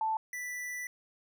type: tone pair in turn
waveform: sine / square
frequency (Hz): 880 / 1975.5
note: A5 / B6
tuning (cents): 0 / 0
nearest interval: octave + major second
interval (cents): 1400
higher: second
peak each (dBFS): -28 / -37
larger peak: first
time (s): 0.01-0.17 / 0.33-0.87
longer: second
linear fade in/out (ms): 2
effects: none